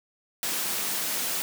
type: high-pass noise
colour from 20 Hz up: white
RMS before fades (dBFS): -29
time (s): 0.43-1.42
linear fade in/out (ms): 0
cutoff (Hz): 140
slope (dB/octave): 24
effects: none